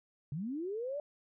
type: linear sweep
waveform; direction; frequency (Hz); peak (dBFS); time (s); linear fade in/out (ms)
sine; up; 130.81 to 600; -35; 0.32-1; 2
effects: none